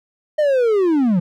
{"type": "linear sweep", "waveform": "triangle", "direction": "down", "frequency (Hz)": [620, 164.81], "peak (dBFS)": -11, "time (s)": [0.38, 1.2], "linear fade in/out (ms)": 10, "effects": []}